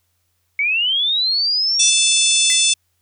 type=linear sweep; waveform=sine; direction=up; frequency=2201 to 5910 Hz; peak=-15 dBFS; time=0.59-1.9 s; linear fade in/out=2 ms
type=harmonic tone; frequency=879 Hz; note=A5; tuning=2 cents flat; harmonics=3 / 4 / 5 / 6 / 7 / 8 / 9 / 10; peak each=-22 / -17 / -28 / -22 / -20 / -24 / -24 / -20 dBFS; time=1.79-2.74 s; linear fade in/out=10 ms
type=tone with exponential decay; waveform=square; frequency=2024 Hz; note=B6; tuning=42 cents sharp; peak=-23 dBFS; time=2.5-2.67 s; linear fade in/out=0 ms; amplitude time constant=36 ms
effects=added 88 Hz sine -68 dBFS peak until 3.01 s + white hiss -68 dBFS RMS until 3.01 s